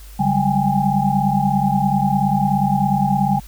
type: tone cluster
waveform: sine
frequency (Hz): 142.6 / 191.6 / 201.8 / 789 / 826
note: C#3 / G3 / G#3 / G5 / G#5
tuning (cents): +49 / -39 / -49 / +11 / -10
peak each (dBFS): -21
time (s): 0.19-3.4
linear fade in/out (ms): 10
effects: added 50 Hz sine -36 dBFS peak until 3.47 s + white hiss -46 dBFS RMS until 3.47 s